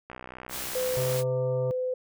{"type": "click train", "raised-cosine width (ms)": 0.5, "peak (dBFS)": -25, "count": 68, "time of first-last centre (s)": [0.1, 1.162], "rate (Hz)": 63.1}
{"type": "noise", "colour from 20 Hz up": "white", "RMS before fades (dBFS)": -35, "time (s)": [0.49, 1.24], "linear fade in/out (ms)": 50}
{"type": "tone", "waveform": "sine", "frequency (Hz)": 508, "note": "B4", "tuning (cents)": 49, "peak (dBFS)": -26, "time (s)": [0.75, 1.94], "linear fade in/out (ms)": 5}
{"type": "harmonic tone", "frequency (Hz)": 130.81, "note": "C3", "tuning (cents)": 0, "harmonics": [1, 3, 5, 7, 9], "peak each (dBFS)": [-29, -39, -43, -46, -48], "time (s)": [0.97, 1.71], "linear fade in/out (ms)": 0}
{"effects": []}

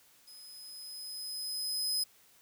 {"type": "tone with level ramp", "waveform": "sawtooth", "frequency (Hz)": 5050, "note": "D#8", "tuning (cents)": 25, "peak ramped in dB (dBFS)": [-48, -26], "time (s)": [0.27, 2.04], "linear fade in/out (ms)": 10, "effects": ["white hiss -63 dBFS RMS until 2.41 s"]}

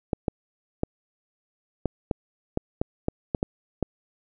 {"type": "clicks", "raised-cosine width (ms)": 2, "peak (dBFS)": -10, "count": 11, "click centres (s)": [0.132, 0.282, 0.834, 1.857, 2.112, 2.574, 2.815, 3.084, 3.348, 3.429, 3.827], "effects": []}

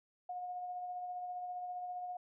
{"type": "tone with tremolo", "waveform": "sine", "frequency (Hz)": 721, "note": "F#5", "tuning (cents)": -45, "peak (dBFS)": -38, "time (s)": [0.29, 2.17], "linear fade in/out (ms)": 5, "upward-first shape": "sine", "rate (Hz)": 15, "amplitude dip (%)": 30, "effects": []}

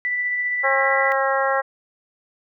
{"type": "tone with tremolo", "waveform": "sine", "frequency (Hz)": 1975.5, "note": "B6", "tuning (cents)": 0, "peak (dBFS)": -19, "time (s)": [0.05, 1.12], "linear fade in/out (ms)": 0, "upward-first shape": "triangle", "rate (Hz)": 15, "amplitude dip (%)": 30}
{"type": "harmonic tone", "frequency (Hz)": 270.1, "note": "C#4", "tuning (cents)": -45, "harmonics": [2, 3, 4, 5, 6, 7], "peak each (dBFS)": [-22, -24, -25, -26, -27, -27], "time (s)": [0.63, 1.62], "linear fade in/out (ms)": 20}
{"effects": []}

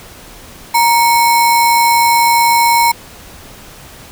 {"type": "tone with sample-and-hold", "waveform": "sine", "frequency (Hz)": 936, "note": "A#5", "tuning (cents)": 7, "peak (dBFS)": -7, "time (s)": [0.74, 2.92], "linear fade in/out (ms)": 10, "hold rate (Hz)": 3150, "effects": ["pink hiss -36 dBFS RMS until 4.11 s"]}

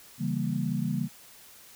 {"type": "chord", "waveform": "sine", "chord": "C# diminished seventh", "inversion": "none", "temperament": "equal", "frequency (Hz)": [138.59, 164.81, 196, 233.1], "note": ["C#3", "E3", "G3", "Bb3"], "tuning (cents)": [0, 0, 0, 0], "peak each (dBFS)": -32, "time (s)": [0.18, 1.09], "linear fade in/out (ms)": 50, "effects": ["white hiss -52 dBFS RMS until 1.75 s"]}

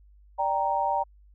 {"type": "chord", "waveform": "sine", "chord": "G minor", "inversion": "second", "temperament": "equal", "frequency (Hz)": [587.3, 784, 932.3], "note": ["D5", "G5", "Bb5"], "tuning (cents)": [0, 0, 0], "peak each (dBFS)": [-31, -27, -26], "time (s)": [0.38, 1.04], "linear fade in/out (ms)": 20, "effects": ["added 50 Hz sine -52 dBFS peak until 1.34 s"]}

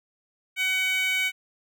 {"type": "tone with high-pass filter", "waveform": "15% pulse", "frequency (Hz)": 752, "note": "F#5", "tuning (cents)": 28, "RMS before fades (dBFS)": -25, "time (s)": [0.56, 1.32], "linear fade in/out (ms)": 50, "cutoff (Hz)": 2200, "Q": 3.1, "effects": []}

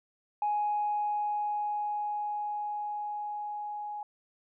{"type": "tone with level ramp", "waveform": "sine", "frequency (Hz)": 834, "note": "G#5", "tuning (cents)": 7, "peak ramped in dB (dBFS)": [-25, -35], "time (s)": [0.42, 4.03], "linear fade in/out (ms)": 2, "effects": ["tanh soft clip ceiling -22 dBFS"]}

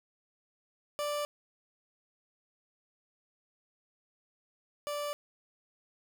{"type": "tone pair in turn", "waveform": "30% pulse", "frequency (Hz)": [587.3, 585.1], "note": ["D5", "D5"], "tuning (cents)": [0, -7], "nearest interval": "unison", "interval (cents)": 7, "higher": "first", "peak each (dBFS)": [-29, -31], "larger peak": "first", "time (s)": [[0.99, 1.25], [4.87, 5.13]], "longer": "neither", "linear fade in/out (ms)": 0, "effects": []}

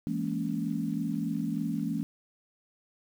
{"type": "chord", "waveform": "sine", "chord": "A# half-diminished seventh", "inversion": "second", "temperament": "just", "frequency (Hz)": [167.82, 209.8, 233.1, 279.7], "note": ["E3", "G#3", "A#3", "C#4"], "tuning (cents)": [31, 18, 0, 16], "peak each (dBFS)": -34, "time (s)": [0.07, 2.03], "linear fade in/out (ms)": 0, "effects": ["9-bit"]}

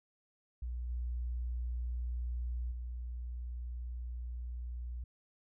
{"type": "tone with level steps", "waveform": "sine", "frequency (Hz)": 60.4, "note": "B1", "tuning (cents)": -38, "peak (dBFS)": [-36, -34, -38], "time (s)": [0.62, 5.04], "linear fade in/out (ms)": 5, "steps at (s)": [0.89, 2.71], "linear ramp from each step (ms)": 10, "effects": []}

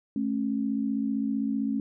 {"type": "tone pair together", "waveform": "sine", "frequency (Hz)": [217, 272.5], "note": ["A3", "C#4"], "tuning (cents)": [-24, -29], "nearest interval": "major third", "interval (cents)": 395, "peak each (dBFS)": -28, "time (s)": [0.16, 1.8], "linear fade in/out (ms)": 2, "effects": []}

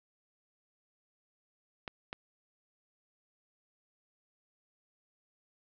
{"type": "clicks", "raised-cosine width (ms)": 0.3, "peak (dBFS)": -22, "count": 2, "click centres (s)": [1.878, 2.129], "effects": ["low-pass 5000 Hz 12 dB/octave"]}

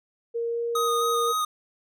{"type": "tone with pitch glide", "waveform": "sine", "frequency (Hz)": [465.9, 468.9], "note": ["A#4", "A#4"], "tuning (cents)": [-1, 10], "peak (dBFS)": -25, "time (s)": [0.34, 1.33], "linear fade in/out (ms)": 20, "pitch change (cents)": 11, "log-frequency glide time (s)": [0.49, 0.6]}
{"type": "tone with vibrato", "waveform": "square", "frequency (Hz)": 1244.5, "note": "D#6", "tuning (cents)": 0, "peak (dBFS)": -24, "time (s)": [0.75, 1.45], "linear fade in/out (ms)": 5, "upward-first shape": "square", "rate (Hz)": 3.8, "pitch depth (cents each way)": 15}
{"effects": []}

